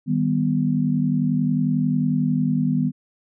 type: chord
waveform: sine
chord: Eb augmented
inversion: none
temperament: equal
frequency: 155.56 / 196 / 246.9 Hz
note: Eb3 / G3 / B3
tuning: 0 / 0 / 0 cents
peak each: -22 / -24 / -21 dBFS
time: 0.06-2.92 s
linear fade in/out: 50 ms
effects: none